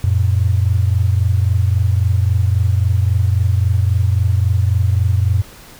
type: tone pair together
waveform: sine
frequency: 89.8 / 113.5 Hz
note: F2 / A#2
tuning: +49 / -46 cents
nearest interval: major third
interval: 405 cents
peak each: -13 / -16 dBFS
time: 0.04-5.42 s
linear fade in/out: 0 ms
effects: pink hiss -40 dBFS RMS until 5.79 s